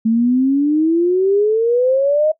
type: exponential sweep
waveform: sine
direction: up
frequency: 220.2 to 630 Hz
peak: -11 dBFS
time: 0.05-2.32 s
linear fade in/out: 10 ms
effects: noise-tail reverb RT60 0.1 s tail -19 dB re dry